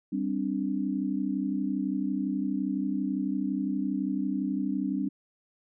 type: chord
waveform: sine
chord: G suspended fourth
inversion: none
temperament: equal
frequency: 196 / 261.6 / 293.7 Hz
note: G3 / C4 / D4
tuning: 0 / 0 / 0 cents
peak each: -31 dBFS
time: 0.12-5.09 s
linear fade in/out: 10 ms
effects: none